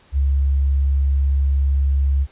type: tone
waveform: sine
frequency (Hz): 68.9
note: C#2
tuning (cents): -10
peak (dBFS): -14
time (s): 0.12-2.27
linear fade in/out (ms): 50
effects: pink hiss -53 dBFS RMS until 2.31 s + resampled to 8000 Hz